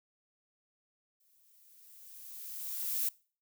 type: noise with exponential growth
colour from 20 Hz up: violet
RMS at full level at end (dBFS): -31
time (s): 1.2-3.09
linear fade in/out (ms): 5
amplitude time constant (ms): 410
effects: noise-tail reverb RT60 0.4 s tail -23 dB re dry